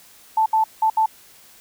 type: tone bursts at uneven times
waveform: sine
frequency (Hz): 880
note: A5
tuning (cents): 0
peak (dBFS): -14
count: 4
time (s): 0.37-0.46 / 0.53-0.64 / 0.82-0.9 / 0.97-1.06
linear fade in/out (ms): 5
effects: white hiss -49 dBFS RMS until 1.6 s